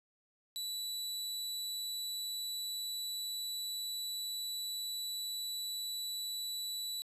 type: tone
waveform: sawtooth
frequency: 3951 Hz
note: B7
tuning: in tune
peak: -34 dBFS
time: 0.56-7.02 s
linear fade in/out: 0 ms
effects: resampled to 32000 Hz + 12-bit